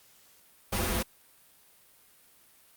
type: noise with comb filter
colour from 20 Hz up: pink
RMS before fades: -29 dBFS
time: 0.72-1.03 s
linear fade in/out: 10 ms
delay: 6.7 ms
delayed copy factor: -0.95
effects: white hiss -60 dBFS RMS until 2.76 s + Opus 48 kbps